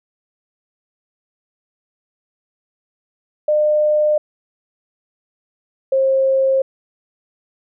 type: tone pair in turn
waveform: sine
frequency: 604 / 533.9 Hz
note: D5 / C5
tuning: +48 / +35 cents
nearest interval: major second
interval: 213 cents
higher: first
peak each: -12 dBFS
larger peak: neither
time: 3.48-4.18 / 5.92-6.62 s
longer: neither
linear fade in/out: 5 ms
effects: none